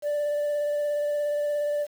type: tone with vibrato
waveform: sine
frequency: 587.3 Hz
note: D5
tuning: in tune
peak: -21 dBFS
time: 0.02-1.87 s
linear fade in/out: 50 ms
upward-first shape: sine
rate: 17 Hz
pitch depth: 11 cents each way
effects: tanh soft clip ceiling -23 dBFS + 8-bit